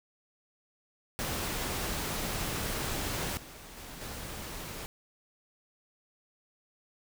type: noise with level steps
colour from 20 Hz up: pink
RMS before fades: -34 / -48 / -45 / -41 dBFS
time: 1.19-4.86 s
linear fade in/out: 0 ms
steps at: 3.37 / 3.77 / 4.01 s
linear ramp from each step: 2 ms
effects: none